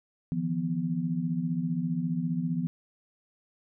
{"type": "tone cluster", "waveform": "sine", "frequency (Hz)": [156.2, 171.2, 247.2], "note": ["D#3", "F3", "B3"], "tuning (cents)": [7, -34, 2], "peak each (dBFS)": [-34, -29, -32], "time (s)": [0.32, 2.67], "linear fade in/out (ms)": 0, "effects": []}